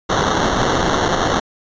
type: noise with sample-and-hold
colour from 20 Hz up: white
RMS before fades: -17 dBFS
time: 0.09-1.4 s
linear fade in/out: 10 ms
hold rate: 2450 Hz
effects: resampled to 16000 Hz